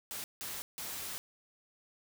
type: noise bursts at uneven times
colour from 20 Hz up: white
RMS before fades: -41 dBFS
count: 3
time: 0.11-0.24 / 0.41-0.62 / 0.78-1.18 s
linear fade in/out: 0 ms
effects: none